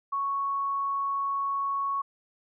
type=tone; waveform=sine; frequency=1108.7 Hz; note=C#6; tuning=in tune; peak=-26 dBFS; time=0.12-2.02 s; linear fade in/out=10 ms; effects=none